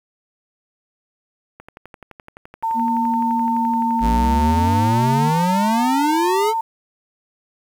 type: click train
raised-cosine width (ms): 0.5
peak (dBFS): -23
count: 45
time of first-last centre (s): 1.6-5.361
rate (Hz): 11.7
type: tone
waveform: sine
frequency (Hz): 903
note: A5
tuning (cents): +45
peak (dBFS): -18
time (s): 2.63-6.61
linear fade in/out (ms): 5
type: tone with pitch glide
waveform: sine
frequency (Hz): 236.1 to 232.2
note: A#3 to A#3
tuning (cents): +22 to -7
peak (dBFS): -20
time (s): 2.74-5.32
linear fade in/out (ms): 50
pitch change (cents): -29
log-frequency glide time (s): 3.32-5.06
type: exponential sweep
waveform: square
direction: up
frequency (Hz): 51.91 to 446.6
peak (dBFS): -18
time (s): 4-6.54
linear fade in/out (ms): 50
effects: 8-bit